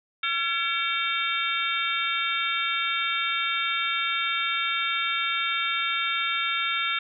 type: harmonic tone with a mistuned harmonic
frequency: 453.6 Hz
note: A#4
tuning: 47 cents flat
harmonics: 3 / 4 / 5 / 6 / 7 / 8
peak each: -29 / -35 / -29 / -33 / -35 / -30 dBFS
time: 0.23-6.99 s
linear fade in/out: 5 ms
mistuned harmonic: 4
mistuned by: -120 cents
effects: none